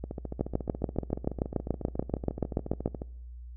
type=two click trains; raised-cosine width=2 ms; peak=-13 / -22 dBFS; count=18 / 43; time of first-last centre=0.41-2.86 / 0.04-3.019 s; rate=6.94 / 14.1 Hz; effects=noise-tail reverb RT60 0.9 s tail -25 dB re dry + added 60 Hz sine -41 dBFS peak until 3.56 s